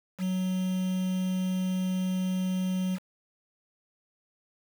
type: tone with quantisation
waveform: triangle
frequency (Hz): 185.4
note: F#3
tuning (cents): +4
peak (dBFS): -24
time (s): 0.18-2.99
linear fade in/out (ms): 50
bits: 7
effects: none